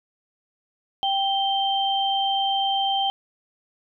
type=tone pair together; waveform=sine; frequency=784 / 3136 Hz; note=G5 / G7; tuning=0 / 0 cents; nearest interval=2 octaves; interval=2400 cents; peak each=-22 / -24 dBFS; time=1.03-3.1 s; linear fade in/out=0 ms; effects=none